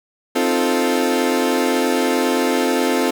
30% pulse chord, F dominant seventh, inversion second, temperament equal, 261.6 / 311.1 / 349.2 / 440 Hz, C4 / Eb4 / F4 / A4, 0 / 0 / 0 / 0 cents, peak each -17 / -22 / -19 / -19 dBFS, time 0.35-3.11 s, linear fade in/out 10 ms, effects none

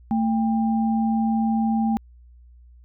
sine tone pair together, 223.3 / 795.8 Hz, A3 / G5, +26 / +26 cents, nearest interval octave + minor seventh, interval 2200 cents, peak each -19 / -27 dBFS, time 0.11-1.97 s, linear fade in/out 0 ms, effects added 60 Hz sine -46 dBFS peak until 2.84 s

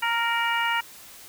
harmonic tone with a mistuned harmonic, 464.9 Hz, A#4, 5 cents flat, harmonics 2 / 3 / 4 / 5 / 6, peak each -26 / -28 / -29 / -30 / -31 dBFS, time 0.02-0.81 s, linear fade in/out 10 ms, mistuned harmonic 6, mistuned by +40 cents, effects white hiss -46 dBFS RMS until 1.28 s

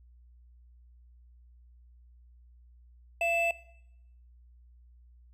triangle tone pair together, 679 / 2637 Hz, F5 / E7, -49 / 0 cents, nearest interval octave + major seventh, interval 2349 cents, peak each -27 dBFS, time 3.21-3.51 s, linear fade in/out 2 ms, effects noise-tail reverb RT60 0.8 s tail -19 dB re dry + added 60 Hz sine -54 dBFS peak until 5.33 s

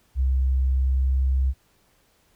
sine tone with pitch glide, 65.41 to 65.9 Hz, C2 to C2, 0 to +13 cents, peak -18 dBFS, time 0.15-1.54 s, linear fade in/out 50 ms, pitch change +13 cents, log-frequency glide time 0.67-1.2 s, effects pink hiss -63 dBFS RMS until 2.35 s

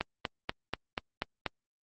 click train, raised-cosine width 0.3 ms, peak -14 dBFS, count 7, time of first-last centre 0.01-1.463 s, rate 4.13 Hz, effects Opus 32 kbps

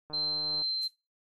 click train, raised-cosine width 1 ms, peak -33 dBFS, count 80, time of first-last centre 0.1-0.62 s, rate 152 Hz
sine tone with tremolo, 4115 Hz, C8, 30 cents flat, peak -28 dBFS, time 0.13-0.88 s, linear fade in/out 10 ms, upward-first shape triangle, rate 2.6 Hz, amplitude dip 25%
violet noise with exponential decay, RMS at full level -41 dBFS, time 0.83-0.95 s, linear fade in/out 0 ms, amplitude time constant 24 ms
effects noise-tail reverb RT60 0.3 s tail -24 dB re dry + AAC 32 kbps

